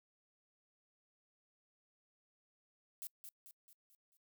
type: noise with echo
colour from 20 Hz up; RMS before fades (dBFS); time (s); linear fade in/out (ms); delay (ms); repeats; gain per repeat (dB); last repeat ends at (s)
violet; -45; 3.02-3.07; 0; 220; 5; -6; 4.17
effects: noise-tail reverb RT60 0.1 s tail -26 dB re dry